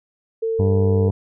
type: tone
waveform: sine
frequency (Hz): 450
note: A4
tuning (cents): +39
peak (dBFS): -19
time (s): 0.42-1.09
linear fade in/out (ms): 10
type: harmonic tone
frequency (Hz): 98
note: G2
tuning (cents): 0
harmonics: 1 / 2 / 3 / 4 / 5 / 6 / 7 / 8 / 9 / 10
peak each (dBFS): -16 / -23 / -31 / -31 / -37 / -41 / -39 / -44 / -42 / -43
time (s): 0.59-1.11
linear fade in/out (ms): 5
effects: none